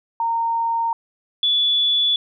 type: tone pair in turn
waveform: sine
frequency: 921 / 3440 Hz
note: A#5 / A7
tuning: -21 / -40 cents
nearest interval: octave + major seventh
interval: 2281 cents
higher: second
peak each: -18 / -15 dBFS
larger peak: second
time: 0.2-0.93 / 1.43-2.16 s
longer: neither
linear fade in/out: 2 ms
effects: none